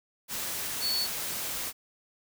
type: tone in noise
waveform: sine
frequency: 4435 Hz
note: C#8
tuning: in tune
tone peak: -27 dBFS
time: 0.8-1.08 s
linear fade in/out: 50 ms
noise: white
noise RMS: -34 dBFS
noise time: 0.28-1.73 s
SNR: +4 dB
effects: none